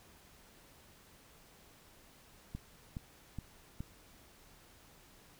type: click train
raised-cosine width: 5 ms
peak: -28 dBFS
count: 4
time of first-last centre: 2.55-3.805 s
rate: 2.39 Hz
effects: pink hiss -61 dBFS RMS until 5.39 s